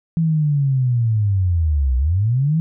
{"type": "linear two-way sweep", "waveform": "sine", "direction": "down then up", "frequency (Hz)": [166.5, 61.1, 166.5], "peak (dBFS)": -14, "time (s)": [0.17, 2.6], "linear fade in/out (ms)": 0, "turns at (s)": 1.97, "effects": []}